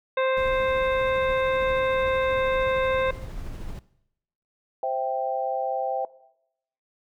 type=harmonic tone; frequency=524 Hz; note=C5; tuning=2 cents sharp; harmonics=1 / 2 / 3 / 4 / 5 / 7; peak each=-22 / -28 / -32 / -34 / -36 / -39 dBFS; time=0.17-3.11 s; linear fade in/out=5 ms
type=noise with tremolo; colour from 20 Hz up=brown; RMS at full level=-35 dBFS; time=0.37-3.79 s; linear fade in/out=0 ms; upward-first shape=sine; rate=13 Hz; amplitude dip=25%
type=chord; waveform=sine; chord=C major; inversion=none; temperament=equal; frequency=523.3 / 659.3 / 784 Hz; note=C5 / E5 / G5; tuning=0 / 0 / 0 cents; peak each=-29 / -29 / -27 dBFS; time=4.83-6.05 s; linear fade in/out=2 ms
effects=noise-tail reverb RT60 0.8 s tail -19 dB re dry